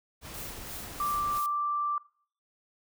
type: noise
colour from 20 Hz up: pink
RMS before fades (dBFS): -43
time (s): 0.21-1.42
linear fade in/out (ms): 50
type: noise with tremolo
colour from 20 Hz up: blue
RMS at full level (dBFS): -41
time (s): 0.34-1.46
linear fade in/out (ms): 0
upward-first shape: sine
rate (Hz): 3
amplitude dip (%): 75
type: tone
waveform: sine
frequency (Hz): 1174.7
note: D6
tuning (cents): 0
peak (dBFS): -27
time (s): 1-1.98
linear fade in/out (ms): 2
effects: noise-tail reverb RT60 0.5 s tail -21 dB re dry